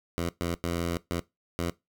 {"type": "tone bursts at uneven times", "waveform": "10% pulse", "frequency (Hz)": 85.4, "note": "F2", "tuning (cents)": -38, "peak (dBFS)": -20, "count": 5, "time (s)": [[0.18, 0.29], [0.41, 0.55], [0.64, 0.97], [1.11, 1.2], [1.59, 1.7]], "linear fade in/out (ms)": 0, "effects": ["noise-tail reverb RT60 0.2 s tail -20 dB re dry"]}